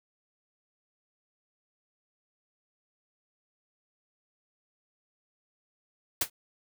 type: noise with exponential decay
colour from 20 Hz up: white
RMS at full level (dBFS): -21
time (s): 6.21-6.3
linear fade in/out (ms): 5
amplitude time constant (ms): 18
effects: none